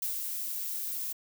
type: noise with ADSR envelope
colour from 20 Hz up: violet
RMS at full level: -32 dBFS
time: 0.02-1.13 s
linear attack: 4 ms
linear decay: 140 ms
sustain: -3 dB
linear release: 11 ms
effects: none